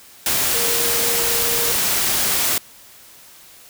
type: tone in noise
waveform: sine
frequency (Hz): 469.3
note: A#4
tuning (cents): +12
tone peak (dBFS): -27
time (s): 0.54-1.72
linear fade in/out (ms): 2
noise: white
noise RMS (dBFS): -19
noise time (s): 0.26-2.58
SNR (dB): -11
effects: white hiss -45 dBFS RMS until 3.69 s